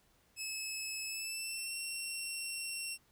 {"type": "tone with pitch glide", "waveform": "15% pulse", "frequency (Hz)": [2592, 2726], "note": ["E7", "F7"], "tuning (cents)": [-30, -43], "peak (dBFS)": -31, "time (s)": [0.36, 2.98], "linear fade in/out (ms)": 50, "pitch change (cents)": 87, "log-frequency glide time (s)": [1.06, 1.75], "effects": ["pink hiss -70 dBFS RMS until 3.11 s"]}